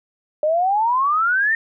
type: exponential sweep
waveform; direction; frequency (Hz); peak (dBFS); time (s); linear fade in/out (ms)
sine; up; 595 to 1855; -15; 0.43-1.55; 2
effects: none